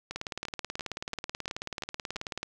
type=two click trains; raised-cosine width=0.2 ms; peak=-19 / -17 dBFS; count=7 / 43; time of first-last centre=0.11-2.165 / 0.16-2.43 s; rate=2.92 / 18.5 Hz; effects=none